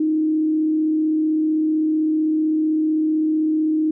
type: tone with frequency modulation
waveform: sine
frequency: 311.7 Hz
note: D#4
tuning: 3 cents sharp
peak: -16 dBFS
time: 0-3.91 s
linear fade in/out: 5 ms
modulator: 35.7 Hz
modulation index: 0.22
effects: none